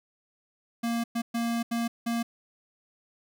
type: tone bursts at uneven times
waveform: square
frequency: 233.1 Hz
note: A#3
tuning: in tune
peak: -27 dBFS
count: 5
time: 0.83-1.04 / 1.15-1.22 / 1.34-1.63 / 1.71-1.88 / 2.06-2.23 s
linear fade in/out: 10 ms
effects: none